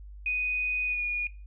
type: tone with pitch glide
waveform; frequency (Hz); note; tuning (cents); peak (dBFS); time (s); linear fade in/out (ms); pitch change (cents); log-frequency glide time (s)
sine; 2489 to 2445; D#7 to D#7; 0 to -31; -26; 0.26-1.27; 2; -31; 0.85-1.03
effects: noise-tail reverb RT60 0.3 s tail -18 dB re dry + added 50 Hz sine -42 dBFS peak until 1.46 s